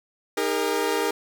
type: chord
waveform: sawtooth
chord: D# suspended fourth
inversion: none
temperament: equal with one note detuned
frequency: 311.1 / 404.9 / 466.2 Hz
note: D#4 / G#4 / A#4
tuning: 0 / -44 / 0 cents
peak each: -26 / -22 / -22 dBFS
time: 0.37-1.11 s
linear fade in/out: 5 ms
effects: none